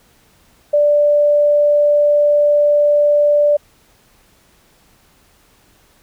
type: tone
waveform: sine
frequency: 587.3 Hz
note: D5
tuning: in tune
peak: -9 dBFS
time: 0.73-3.57 s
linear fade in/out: 10 ms
effects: pink hiss -53 dBFS RMS until 6.02 s